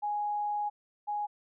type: tone pair in turn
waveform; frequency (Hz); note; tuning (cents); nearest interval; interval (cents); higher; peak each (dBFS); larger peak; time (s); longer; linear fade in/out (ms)
sine; 830.6 / 830.6; G#5 / G#5; 0 / 0; unison; 0; neither; -29 / -30; first; 0.02-0.7 / 1.07-1.27; first; 20
effects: none